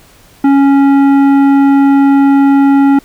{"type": "tone with tanh clipping", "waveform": "sine", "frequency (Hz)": 277.2, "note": "C#4", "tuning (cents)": 0, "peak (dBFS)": -6, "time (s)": [0.44, 2.99], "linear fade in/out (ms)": 5, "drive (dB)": 12, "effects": ["pink hiss -43 dBFS RMS until 3.04 s"]}